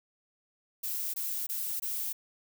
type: noise bursts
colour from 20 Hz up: violet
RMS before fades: -34 dBFS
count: 4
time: 0.83-2.13 s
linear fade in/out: 10 ms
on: 310 ms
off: 20 ms
effects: none